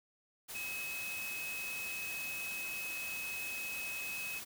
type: tone in noise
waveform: sine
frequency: 2561 Hz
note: D#7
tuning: 49 cents sharp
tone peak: -39 dBFS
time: 0.54-4.4 s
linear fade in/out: 20 ms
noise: white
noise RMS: -45 dBFS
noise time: 0.48-4.45 s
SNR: +3 dB
effects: none